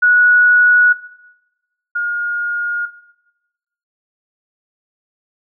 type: tone pair in turn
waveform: sine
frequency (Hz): 1464 / 1426.4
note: F#6 / F6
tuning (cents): -19 / +36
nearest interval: unison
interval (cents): 45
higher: first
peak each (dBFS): -8 / -15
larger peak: first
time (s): 0.02-0.93 / 1.95-2.86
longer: neither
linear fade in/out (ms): 10
effects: noise-tail reverb RT60 1.0 s tail -17 dB re dry